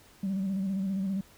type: tone with vibrato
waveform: sine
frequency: 192.9 Hz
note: G3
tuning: 28 cents flat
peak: -26 dBFS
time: 0.23-1.21 s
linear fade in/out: 5 ms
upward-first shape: square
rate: 15 Hz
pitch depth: 42 cents each way
effects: tanh soft clip ceiling -25 dBFS + pink hiss -57 dBFS RMS until 1.37 s